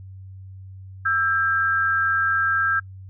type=tone pair together; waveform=sine; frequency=1325.1 / 1601 Hz; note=E6 / G6; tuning=+9 / +36 cents; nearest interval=minor third; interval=327 cents; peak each=-22 / -20 dBFS; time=1.05-2.8 s; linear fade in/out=10 ms; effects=noise-tail reverb RT60 0.1 s tail -25 dB re dry + added 95 Hz sine -37 dBFS peak until 3.09 s